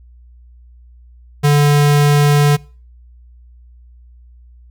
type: tone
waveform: square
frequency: 145.7 Hz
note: D3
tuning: 13 cents flat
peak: -9 dBFS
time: 1.43-2.57 s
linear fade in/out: 20 ms
effects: noise-tail reverb RT60 0.4 s tail -24 dB re dry + added 60 Hz sine -40 dBFS peak until 4.7 s